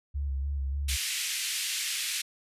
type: tone with vibrato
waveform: sine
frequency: 69.3 Hz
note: C#2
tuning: in tune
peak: -28 dBFS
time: 0.14-0.97 s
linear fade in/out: 20 ms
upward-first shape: square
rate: 3.4 Hz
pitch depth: 39 cents each way
type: band-pass noise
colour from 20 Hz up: pink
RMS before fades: -32 dBFS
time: 0.88-2.22 s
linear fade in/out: 10 ms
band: 2200 to 12000 Hz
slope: 24 dB/octave
effects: resampled to 32000 Hz